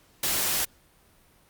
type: noise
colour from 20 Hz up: white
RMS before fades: -26 dBFS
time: 0.23-0.65 s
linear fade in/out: 5 ms
effects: pink hiss -60 dBFS RMS until 1.49 s + Opus 48 kbps